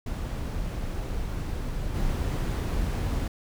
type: noise with level steps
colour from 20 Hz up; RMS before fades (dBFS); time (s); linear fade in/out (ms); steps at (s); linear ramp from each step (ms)
brown; -31 / -27; 0.06-3.28; 5; 1.94; 20
effects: none